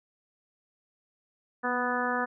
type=harmonic tone with a mistuned harmonic; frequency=247.3 Hz; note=B3; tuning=3 cents sharp; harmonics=1 / 2 / 3 / 4 / 5 / 6 / 7; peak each=-34 / -34 / -34 / -34 / -34 / -34 / -34 dBFS; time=1.63-2.26 s; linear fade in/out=20 ms; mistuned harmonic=1; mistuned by=-21 cents; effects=none